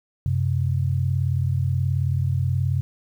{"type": "tone pair together", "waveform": "sine", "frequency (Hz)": [93.3, 131.95], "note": ["F#2", "C3"], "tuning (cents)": [15, 15], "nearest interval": "tritone", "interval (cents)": 600, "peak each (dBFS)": -22, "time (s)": [0.26, 2.81], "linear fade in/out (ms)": 0, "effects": ["9-bit"]}